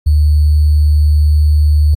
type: tone with sample-and-hold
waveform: sine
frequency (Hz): 75.1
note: D2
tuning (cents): +39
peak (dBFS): -6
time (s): 0.06-1.95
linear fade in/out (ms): 10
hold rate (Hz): 4410
effects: AAC 64 kbps